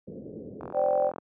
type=low-pass noise; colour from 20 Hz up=pink; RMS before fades=-36 dBFS; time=0.07-0.72 s; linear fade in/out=10 ms; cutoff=510 Hz; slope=48 dB/octave
type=click train; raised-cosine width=1 ms; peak=-23 dBFS; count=26; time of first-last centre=0.61-1.183 s; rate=43.6 Hz
type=chord; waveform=sine; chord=C suspended second; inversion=none; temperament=equal with one note detuned; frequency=523.3 / 587.3 / 772.8 Hz; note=C5 / D5 / G5; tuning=0 / 0 / -25 cents; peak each=-27 / -24 / -28 dBFS; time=0.73-1.12 s; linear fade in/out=50 ms
effects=high-pass 200 Hz 12 dB/octave